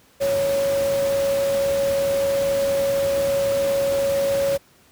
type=tone in noise; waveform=sine; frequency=554.4 Hz; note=C#5; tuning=in tune; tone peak=-18 dBFS; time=0.2-4.58 s; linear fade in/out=20 ms; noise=pink; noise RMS=-31 dBFS; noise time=0.2-4.58 s; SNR=+10 dB; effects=pink hiss -55 dBFS RMS until 4.91 s + high-pass 80 Hz 12 dB/octave